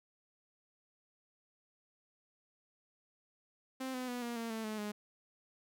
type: tone with pitch steps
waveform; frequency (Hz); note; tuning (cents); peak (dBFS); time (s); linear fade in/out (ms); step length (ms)
sawtooth; 261.6 / 253.3 / 245.2 / 237.4 / 229.9 / 222.5 / 215.5 / 208.6; C4 / B3 / B3 / A#3 / A#3 / A3 / A3 / G#3; 0 / +44 / -12 / +32 / -24 / +20 / -36 / +8; -34; 3.8-4.92; 10; 140
effects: none